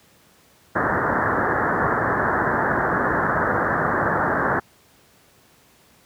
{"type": "low-pass noise", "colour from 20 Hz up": "white", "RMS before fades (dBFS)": -21, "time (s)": [0.75, 4.6], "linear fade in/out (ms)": 10, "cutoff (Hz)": 1800, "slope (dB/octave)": 96, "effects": ["pink hiss -55 dBFS RMS until 6.05 s", "high-pass 80 Hz 12 dB/octave"]}